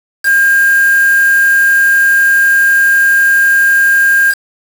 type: tone with quantisation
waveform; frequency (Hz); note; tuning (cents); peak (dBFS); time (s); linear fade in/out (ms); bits
sine; 1608; G6; +44; -6; 0.23-4.35; 50; 3
effects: none